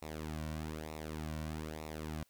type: tone with flanger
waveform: sawtooth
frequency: 77.78 Hz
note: D#2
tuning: in tune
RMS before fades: -42 dBFS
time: 0.02-2.23 s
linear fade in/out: 0 ms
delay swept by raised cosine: 0.63 to 2.43 ms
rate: 1.1 Hz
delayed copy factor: -0.75
effects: white hiss -72 dBFS RMS until 2.29 s